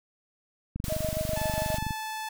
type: click train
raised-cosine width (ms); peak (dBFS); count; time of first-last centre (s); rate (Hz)
5; -20; 29; 0.76-1.908; 24.4
type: high-pass noise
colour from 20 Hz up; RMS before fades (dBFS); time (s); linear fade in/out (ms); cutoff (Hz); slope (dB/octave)
white; -39; 0.84-1.78; 2; 270; 96
type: tone with tremolo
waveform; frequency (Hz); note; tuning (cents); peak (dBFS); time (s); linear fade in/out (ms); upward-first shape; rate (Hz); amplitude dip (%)
sine; 629; D#5; +19; -27; 0.89-1.76; 10; triangle; 7.4; 75
type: tone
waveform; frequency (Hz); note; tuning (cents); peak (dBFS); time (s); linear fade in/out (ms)
sawtooth; 871; A5; -18; -29; 1.36-2.29; 5
effects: none